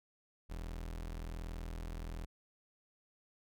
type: tone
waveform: 35% pulse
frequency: 41.2 Hz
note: E1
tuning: in tune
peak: -39 dBFS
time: 0.49-2.26 s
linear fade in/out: 20 ms
effects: none